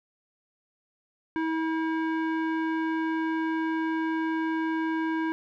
square tone with low-pass filter, 321.8 Hz, E4, 42 cents flat, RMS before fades -28 dBFS, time 1.36-5.32 s, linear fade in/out 0 ms, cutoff 1700 Hz, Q 1.7, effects none

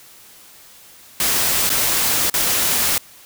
white noise with dropouts, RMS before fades -18 dBFS, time 1.2-2.98 s, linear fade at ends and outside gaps 2 ms, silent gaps 1.694-1.7 / 2.299-2.34 s, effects white hiss -45 dBFS RMS until 3.25 s

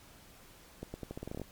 accelerating click train, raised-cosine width 2 ms, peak -26 dBFS, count 12, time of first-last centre 0.83-1.416 s, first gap 110 ms, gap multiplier 0.84, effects pink hiss -57 dBFS RMS until 1.51 s + MP3 96 kbps

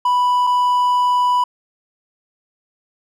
triangle tone pair in turn, 987.8 / 987.8 Hz, B5 / B5, 0 / 0 cents, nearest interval unison, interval 0 cents, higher neither, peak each -11 dBFS, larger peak neither, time 0.05-0.47 / 0.47-1.44 s, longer second, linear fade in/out 5 ms, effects none

